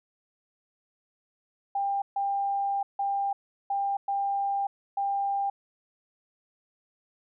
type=tone bursts at uneven times; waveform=sine; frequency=796 Hz; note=G5; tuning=26 cents sharp; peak=-25 dBFS; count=6; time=1.75-2.02 / 2.16-2.83 / 2.99-3.33 / 3.7-3.97 / 4.08-4.67 / 4.97-5.5 s; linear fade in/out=5 ms; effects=none